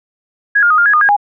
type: tone with pitch steps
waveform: sine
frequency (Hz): 1659 / 1414 / 1246 / 1406 / 1666 / 1221 / 1635 / 820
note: G#6 / F6 / D#6 / F6 / G#6 / D#6 / G#6 / G#5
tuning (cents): -2 / +21 / +2 / +11 / +5 / -33 / -28 / -22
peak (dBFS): -7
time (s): 0.55-1.166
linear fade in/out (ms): 10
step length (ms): 77
effects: none